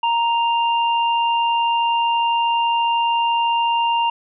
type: tone pair together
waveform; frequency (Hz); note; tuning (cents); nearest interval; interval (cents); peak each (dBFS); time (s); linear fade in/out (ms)
sine; 932.4 / 2794; A#5 / F7; 0 / 0; octave + perfect fifth; 1900; -16 / -24; 0.03-4.1; 5
effects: none